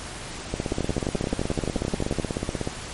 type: two click trains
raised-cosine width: 2 ms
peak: -11 / -12 dBFS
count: 18 / 36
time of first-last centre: 0.72-2.198 / 0.54-2.674 s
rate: 11.5 / 16.4 Hz
effects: pink hiss -36 dBFS RMS until 2.93 s + MP3 48 kbps